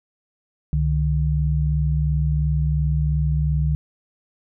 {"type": "tone pair together", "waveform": "sine", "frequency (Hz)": [67.83, 150.7], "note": ["C#2", "D3"], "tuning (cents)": [-37, 45], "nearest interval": "octave + major second", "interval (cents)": 1382, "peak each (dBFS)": -20, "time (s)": [0.73, 3.75], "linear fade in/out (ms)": 0, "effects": []}